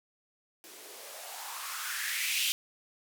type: noise with band-pass filter sweep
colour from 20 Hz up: violet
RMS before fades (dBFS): -36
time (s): 0.64-2.52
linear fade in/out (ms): 0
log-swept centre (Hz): 320 to 3100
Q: 3.9
effects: none